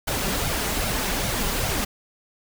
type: noise with flanger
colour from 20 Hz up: pink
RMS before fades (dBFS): -25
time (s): 0.07-1.85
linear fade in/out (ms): 10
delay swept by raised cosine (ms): 1.3 to 5.1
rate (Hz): 2.5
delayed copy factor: +0.55
effects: none